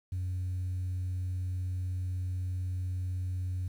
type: tone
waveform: sine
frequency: 91.6 Hz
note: F#2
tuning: 17 cents flat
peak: -29 dBFS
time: 0.12-3.68 s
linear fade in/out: 5 ms
effects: tanh soft clip ceiling -29 dBFS + 10-bit